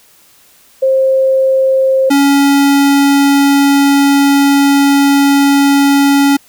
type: tone pair in turn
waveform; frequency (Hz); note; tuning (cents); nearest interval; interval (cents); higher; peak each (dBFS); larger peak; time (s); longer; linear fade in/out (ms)
sine / square; 530 / 280.2; C5 / C#4; +22 / +19; major seventh; 1103; first; -7; neither; 0.82-2.1 / 2.1-6.37; second; 10
effects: white hiss -46 dBFS RMS until 6.48 s